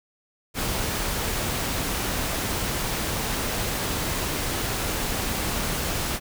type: noise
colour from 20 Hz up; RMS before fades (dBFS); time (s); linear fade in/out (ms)
pink; -27; 0.54-6.2; 50
effects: none